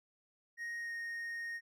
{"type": "tone with pitch glide", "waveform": "triangle", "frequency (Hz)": [1871, 1857], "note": ["A#6", "A#6"], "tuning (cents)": [6, -7], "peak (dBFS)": -37, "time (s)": [0.57, 1.61], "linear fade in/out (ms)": 50, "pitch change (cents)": -13, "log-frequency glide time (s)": [0.79, 0.92], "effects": []}